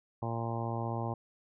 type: harmonic tone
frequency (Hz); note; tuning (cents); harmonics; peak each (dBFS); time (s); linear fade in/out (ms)
115.6; A#2; -14; 1 / 2 / 3 / 4 / 5 / 6 / 7 / 8 / 9; -35 / -41 / -42 / -45 / -43 / -44 / -41 / -44 / -45; 0.22-1.14; 5
effects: none